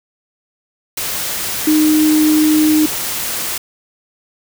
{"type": "tone in noise", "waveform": "sine", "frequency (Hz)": 307.8, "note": "D#4", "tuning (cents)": -19, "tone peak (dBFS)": -9, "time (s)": [1.67, 2.86], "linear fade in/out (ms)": 5, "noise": "white", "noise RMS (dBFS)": -21, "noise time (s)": [0.97, 3.58], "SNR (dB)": 9, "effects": []}